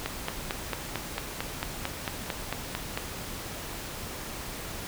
click train, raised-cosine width 0.3 ms, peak -13 dBFS, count 14, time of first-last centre 0.06-2.975 s, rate 4.46 Hz, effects pink hiss -38 dBFS RMS until 4.87 s

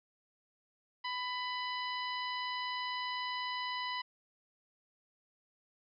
harmonic tone with a mistuned harmonic, 996 Hz, B5, 14 cents sharp, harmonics 1 / 2 / 3 / 4 / 5, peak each -38 / -41 / -43 / -46 / -48 dBFS, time 1.04-4.02 s, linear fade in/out 10 ms, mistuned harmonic 4, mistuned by +21 cents, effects none

